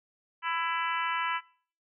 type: harmonic tone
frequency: 332.5 Hz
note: E4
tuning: 15 cents sharp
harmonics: 3 / 4 / 5 / 6 / 7 / 8 / 9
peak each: -32 / -34 / -36 / -38 / -39 / -40 / -41 dBFS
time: 0.42-1.41 s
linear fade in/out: 50 ms
effects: noise-tail reverb RT60 0.5 s tail -23 dB re dry